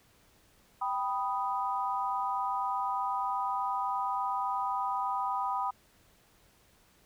sine chord, G augmented, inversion none, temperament equal, 784 / 987.8 / 1244.5 Hz, G5 / B5 / D#6, 0 / 0 / 0 cents, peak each -34 / -32 / -35 dBFS, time 0.81-5.71 s, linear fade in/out 10 ms, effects pink hiss -64 dBFS RMS until 7.05 s

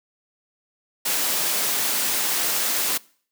white high-pass noise, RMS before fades -23 dBFS, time 1.05-2.98 s, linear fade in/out 10 ms, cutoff 220 Hz, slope 12 dB/octave, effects noise-tail reverb RT60 0.5 s tail -23 dB re dry

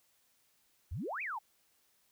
sine exponential two-way sweep, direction up then down, 65.41 to 2637 to 787 Hz, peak -36 dBFS, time 0.91-1.39 s, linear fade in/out 10 ms, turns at 1.22 s, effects white hiss -72 dBFS RMS until 2.11 s

